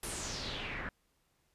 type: noise with low-pass filter sweep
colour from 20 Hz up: pink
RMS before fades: -40 dBFS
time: 0.03-0.89 s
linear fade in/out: 2 ms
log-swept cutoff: 11000 to 1600 Hz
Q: 3.9
effects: pink hiss -75 dBFS RMS until 1.54 s + resampled to 32000 Hz